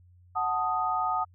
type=chord; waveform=sine; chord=D# diminished; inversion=first; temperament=equal; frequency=740 / 880 / 1244.5 Hz; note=F#5 / A5 / D#6; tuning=0 / 0 / 0 cents; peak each=-30 / -31 / -28 dBFS; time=0.35-1.25 s; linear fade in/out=20 ms; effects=added 89 Hz sine -54 dBFS peak until 1.34 s